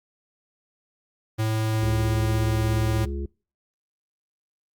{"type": "tone", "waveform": "square", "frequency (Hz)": 109.9, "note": "A2", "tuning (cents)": -2, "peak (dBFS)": -22, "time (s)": [1.38, 3.06], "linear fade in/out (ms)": 20}
{"type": "harmonic tone", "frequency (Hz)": 69.3, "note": "C#2", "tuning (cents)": 0, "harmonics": [1, 3, 5, 6], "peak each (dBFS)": [-28, -37, -35, -40], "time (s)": [1.82, 3.26], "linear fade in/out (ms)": 5}
{"effects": ["noise-tail reverb RT60 0.4 s tail -26 dB re dry", "Opus 48 kbps"]}